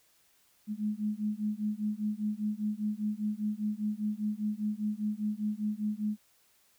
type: beating tone pair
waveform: sine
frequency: 208.8 / 213.8 Hz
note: G#3 / A3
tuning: +10 / -49 cents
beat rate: 5 Hz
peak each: -33 / -33 dBFS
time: 0.67-6.18 s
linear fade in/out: 50 ms
effects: white hiss -67 dBFS RMS until 6.78 s